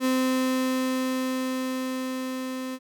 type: tone with level ramp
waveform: 35% pulse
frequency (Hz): 258.6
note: C4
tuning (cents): -20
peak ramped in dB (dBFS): -19 to -29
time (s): 0-2.79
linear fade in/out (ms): 50
effects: none